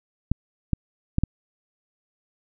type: clicks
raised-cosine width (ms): 5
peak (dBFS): -8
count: 4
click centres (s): 0.316 / 0.733 / 1.184 / 1.236
effects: none